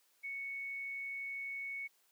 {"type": "tone", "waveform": "sine", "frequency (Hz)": 2217, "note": "C#7", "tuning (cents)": 0, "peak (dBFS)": -39, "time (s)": [0.23, 1.88], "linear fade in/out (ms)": 20, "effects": ["white hiss -72 dBFS RMS until 2.11 s", "high-pass 300 Hz 12 dB/octave"]}